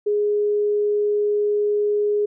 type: tone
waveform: sine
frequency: 415.3 Hz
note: G#4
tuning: in tune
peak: -17 dBFS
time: 0.06-2.26 s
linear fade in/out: 10 ms
effects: none